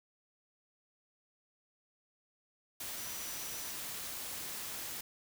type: tone in noise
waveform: sine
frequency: 5880 Hz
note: F#8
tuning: 12 cents flat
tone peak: -49 dBFS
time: 2.98-3.72 s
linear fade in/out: 5 ms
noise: white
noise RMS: -42 dBFS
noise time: 2.8-5.01 s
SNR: -10 dB
effects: none